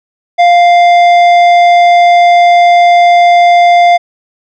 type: tone with tanh clipping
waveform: triangle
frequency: 698.5 Hz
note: F5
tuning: in tune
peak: -4 dBFS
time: 0.38-3.98 s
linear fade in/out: 20 ms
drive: 15 dB
effects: none